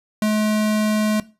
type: tone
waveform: square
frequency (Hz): 213.6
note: G#3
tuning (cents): +49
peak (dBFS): -17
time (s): 0.22-1.2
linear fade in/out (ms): 2
effects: noise-tail reverb RT60 0.3 s tail -18 dB re dry + resampled to 32000 Hz